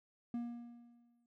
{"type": "tone with exponential decay", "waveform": "triangle", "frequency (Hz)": 237.5, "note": "A#3", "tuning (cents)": 33, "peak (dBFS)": -33, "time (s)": [0.34, 1.26], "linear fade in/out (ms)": 2, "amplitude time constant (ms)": 200, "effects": ["noise-tail reverb RT60 0.1 s tail -17 dB re dry"]}